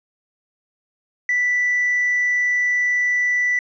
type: tone with hard clipping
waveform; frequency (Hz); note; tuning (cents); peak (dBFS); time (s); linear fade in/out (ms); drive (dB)
triangle; 1973; B6; -2; -16; 1.29-3.59; 2; 2
effects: resampled to 16000 Hz